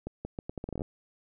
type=accelerating click train; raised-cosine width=2 ms; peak=-22 dBFS; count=13; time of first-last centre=0.07-0.819 s; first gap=180 ms; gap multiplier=0.77; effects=none